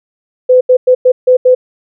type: tone bursts at uneven times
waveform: sine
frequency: 506 Hz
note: B4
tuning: 42 cents sharp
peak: -3 dBFS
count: 6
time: 0.49-0.61 / 0.69-0.77 / 0.87-0.95 / 1.05-1.12 / 1.27-1.37 / 1.45-1.55 s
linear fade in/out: 10 ms
effects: none